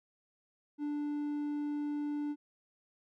triangle tone, 293.7 Hz, D4, in tune, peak -31 dBFS, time 0.78-2.36 s, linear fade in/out 50 ms, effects none

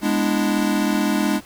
square chord, E dominant seventh, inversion first, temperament equal, 207.7 / 246.9 / 293.7 / 329.6 Hz, G#3 / B3 / D4 / E4, 0 / 0 / 0 / 0 cents, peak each -22 / -27 / -23 / -27 dBFS, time 0.01-1.41 s, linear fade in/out 50 ms, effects pink hiss -46 dBFS RMS until 1.45 s

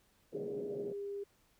white band-pass noise, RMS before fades -45 dBFS, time 0.32-0.93 s, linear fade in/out 10 ms, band 140 to 560 Hz, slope 48 dB/octave
sine tone with pitch glide, 411.4 to 402 Hz, G#4 to G4, -16 to +44 cents, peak -38 dBFS, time 0.34-1.24 s, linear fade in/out 10 ms, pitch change -40 cents, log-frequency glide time 0.6-1.02 s
effects pink hiss -71 dBFS RMS until 1.59 s

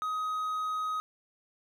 triangle tone, 1259 Hz, D#6, 20 cents sharp, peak -28 dBFS, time 0.02-1 s, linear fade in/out 0 ms, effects none

